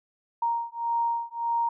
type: beating tone pair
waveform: sine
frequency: 932.3 / 934 Hz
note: A#5 / A#5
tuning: 0 / +3 cents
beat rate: 1.7 Hz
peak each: -28 dBFS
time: 0.42-1.69 s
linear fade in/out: 5 ms
effects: none